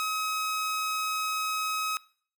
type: tone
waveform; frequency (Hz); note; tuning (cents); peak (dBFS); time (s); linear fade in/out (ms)
sawtooth; 1273; D#6; +39; -24; 0-1.97; 0
effects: noise-tail reverb RT60 0.5 s tail -22 dB re dry